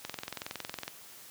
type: click train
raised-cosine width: 0.2 ms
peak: -19 dBFS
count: 19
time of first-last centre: 0.05-0.879 s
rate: 21.7 Hz
effects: white hiss -51 dBFS RMS until 1.3 s + high-pass 80 Hz 12 dB/octave